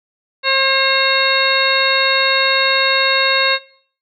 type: harmonic tone with a mistuned harmonic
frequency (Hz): 536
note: C5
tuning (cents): +42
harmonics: 1 / 2 / 3 / 4 / 5 / 7 / 8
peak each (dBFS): -20 / -20 / -20 / -20 / -20 / -20 / -20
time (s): 0.43-3.59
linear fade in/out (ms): 50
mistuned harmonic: 5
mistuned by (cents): +26
effects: noise-tail reverb RT60 0.5 s tail -17 dB re dry